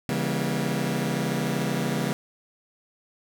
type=chord; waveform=sawtooth; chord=C# diminished seventh; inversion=none; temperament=just; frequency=138.59 / 166.31 / 199.57 / 239.5 Hz; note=C#3 / E3 / G3 / Bb3; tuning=0 / +16 / +31 / +47 cents; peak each=-26 dBFS; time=0.09-2.13 s; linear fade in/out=0 ms; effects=none